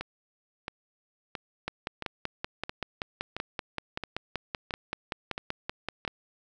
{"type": "two click trains", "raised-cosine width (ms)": 0.3, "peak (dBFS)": [-15, -18], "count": [24, 10], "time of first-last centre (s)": [[1.68, 6.078], [0.01, 6.05]], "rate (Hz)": [5.23, 1.49], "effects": []}